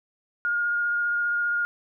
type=tone with vibrato; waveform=sine; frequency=1423 Hz; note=F6; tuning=32 cents sharp; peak=-22 dBFS; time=0.45-1.65 s; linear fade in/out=0 ms; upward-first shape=sine; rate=15 Hz; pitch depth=9 cents each way; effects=none